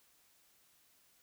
silence, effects white hiss -69 dBFS RMS until 1.22 s

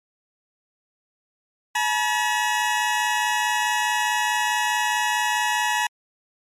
20% pulse tone pair together, 855.3 / 960 Hz, A5 / B5, -49 / -49 cents, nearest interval major second, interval 200 cents, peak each -18 dBFS, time 1.75-5.87 s, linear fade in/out 5 ms, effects low-pass 11000 Hz 12 dB/octave + MP3 64 kbps

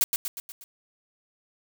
blue noise with echo, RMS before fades -21 dBFS, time 0.01-0.04 s, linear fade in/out 0 ms, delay 120 ms, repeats 5, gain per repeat -5 dB, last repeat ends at 0.64 s, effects none

